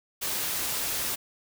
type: noise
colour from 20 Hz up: white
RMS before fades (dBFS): -30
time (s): 0.21-1.16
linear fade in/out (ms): 20
effects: none